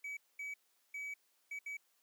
triangle tone bursts at uneven times, 2279 Hz, C#7, 47 cents sharp, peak -39 dBFS, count 5, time 0.04-0.17 / 0.39-0.54 / 0.94-1.14 / 1.51-1.59 / 1.66-1.77 s, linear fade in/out 5 ms, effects white hiss -75 dBFS RMS until 2.02 s + high-pass 300 Hz 12 dB/octave

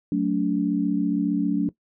sine chord, D major, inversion first, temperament equal with one note detuned, 185 / 220 / 286.8 Hz, F#3 / A3 / D4, 0 / 0 / -41 cents, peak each -25 / -26 / -22 dBFS, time 0.12-1.69 s, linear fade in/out 2 ms, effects noise-tail reverb RT60 0.1 s tail -18 dB re dry

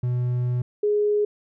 triangle / sine tone pair in turn, 123.47 / 416.5 Hz, B2 / G#4, 0 / +5 cents, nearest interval octave + major sixth, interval 2105 cents, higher second, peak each -19 / -18 dBFS, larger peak second, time 0.03-0.62 / 0.83-1.25 s, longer first, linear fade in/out 5 ms, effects none

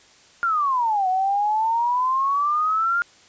sine exponential two-way sweep, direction down then up, 1417 to 735 to 1417 Hz, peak -18 dBFS, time 0.43-3.02 s, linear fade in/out 0 ms, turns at 1.08 s, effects white hiss -52 dBFS RMS until 3.28 s + resampled to 16000 Hz

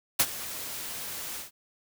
white noise with ADSR envelope, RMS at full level -20 dBFS, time 0.19-1.51 s, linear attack 10 ms, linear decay 53 ms, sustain -17 dB, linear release 130 ms, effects none

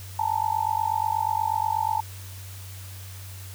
sine tone with amplitude modulation, 883 Hz, A5, 6 cents sharp, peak -18 dBFS, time 0.19-2.01 s, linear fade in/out 5 ms, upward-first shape sine, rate 48.3 Hz, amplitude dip 100%, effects added 95 Hz sine -38 dBFS peak until 3.54 s + white hiss -45 dBFS RMS until 3.54 s

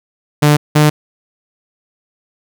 sawtooth tone pair in turn, 148.4 / 150.65 Hz, D3 / D3, +18 / +44 cents, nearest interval unison, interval 26 cents, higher second, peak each -3 dBFS, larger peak neither, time 0.42-0.57 / 0.75-0.9 s, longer neither, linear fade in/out 10 ms, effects none

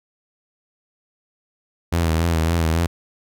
sawtooth tone with vibrato, 82.41 Hz, E2, in tune, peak -13 dBFS, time 1.92-2.87 s, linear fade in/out 10 ms, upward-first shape sine, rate 3.6 Hz, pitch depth 55 cents each way, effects none

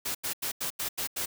white noise bursts, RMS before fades -32 dBFS, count 7, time 0.05-1.259 s, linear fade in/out 10 ms, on 99 ms, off 86 ms, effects none

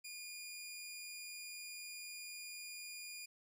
15% pulse tone, 2428 Hz, D#7, 43 cents flat, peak -40 dBFS, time 0.04-3.26 s, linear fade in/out 10 ms, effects none

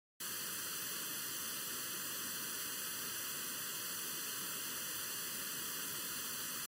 white noise with comb filter, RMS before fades -42 dBFS, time 0.2-6.66 s, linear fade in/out 5 ms, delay 0.66 ms, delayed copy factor +0.95, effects high-pass 150 Hz 12 dB/octave + AAC 48 kbps

